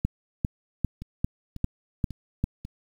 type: two click trains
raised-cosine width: 5 ms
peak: -11 / -24 dBFS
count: 7 / 4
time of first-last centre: 0.05-2.44 / 1.02-2.65 s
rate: 2.51 / 1.84 Hz
effects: 8-bit